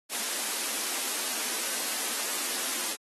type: high-pass noise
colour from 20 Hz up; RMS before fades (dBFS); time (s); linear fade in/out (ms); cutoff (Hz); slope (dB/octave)
white; -31; 0.09-2.97; 50; 210; 96
effects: AAC 32 kbps